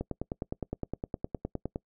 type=click train; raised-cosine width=2 ms; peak=-19 dBFS; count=18; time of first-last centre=0.01-1.759 s; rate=9.72 Hz; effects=noise-tail reverb RT60 0.1 s tail -24 dB re dry